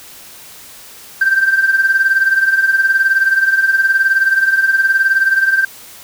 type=tone with tremolo; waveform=sine; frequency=1568 Hz; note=G6; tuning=in tune; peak=-5 dBFS; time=1.21-5.65 s; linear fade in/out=5 ms; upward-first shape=triangle; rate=19 Hz; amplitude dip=80%; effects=tanh soft clip ceiling -4 dBFS + white hiss -37 dBFS RMS until 6.03 s